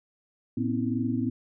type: tone cluster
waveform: sine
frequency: 113.3 / 245.3 / 267.9 / 322.3 Hz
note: A#2 / B3 / C4 / E4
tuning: -49 / -12 / +41 / -39 cents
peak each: -32 / -28 / -30 / -34 dBFS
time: 0.57-1.3 s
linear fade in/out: 5 ms
effects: none